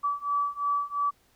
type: beating tone pair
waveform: sine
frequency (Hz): 1149 / 1151.9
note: D6 / D6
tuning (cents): -38 / -34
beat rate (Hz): 2.9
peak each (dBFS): -29 / -28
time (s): 0.03-1.11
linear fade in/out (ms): 20
effects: pink hiss -65 dBFS RMS until 1.35 s